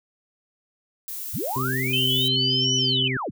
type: noise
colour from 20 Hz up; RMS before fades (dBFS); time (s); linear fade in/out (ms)
violet; -33; 1.08-2.28; 0
type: linear two-way sweep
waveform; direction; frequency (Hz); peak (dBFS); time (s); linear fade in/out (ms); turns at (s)
sine; up then down; 34 to 5920 to 42.15; -26; 1.33-3.31; 20; 2.76
type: harmonic tone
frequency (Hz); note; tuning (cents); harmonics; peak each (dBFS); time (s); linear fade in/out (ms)
130.1; C3; -9; 1 / 2 / 3; -27 / -30 / -32; 1.56-3.17; 2
type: tone with vibrato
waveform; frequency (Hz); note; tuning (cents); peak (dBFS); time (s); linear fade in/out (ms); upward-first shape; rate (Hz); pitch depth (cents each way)
sine; 3038; F#7; +45; -21; 1.93-3.08; 5; square; 3.5; 21
effects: none